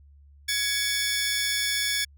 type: tone cluster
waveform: sawtooth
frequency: 1676 / 2242 / 3468 / 5340 Hz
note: G#6 / C#7 / A7 / E8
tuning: +15 / +19 / -26 / +22 cents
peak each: -27 dBFS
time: 0.48-2.05 s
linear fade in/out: 10 ms
effects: added 71 Hz sine -50 dBFS peak until 2.17 s